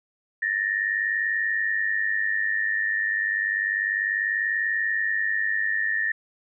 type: tone pair together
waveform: sine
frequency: 1764.4 / 1864.7 Hz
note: A6 / A#6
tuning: +4 / 0 cents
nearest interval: minor second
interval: 96 cents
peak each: -25 dBFS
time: 0.42-6.12 s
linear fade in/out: 5 ms
effects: none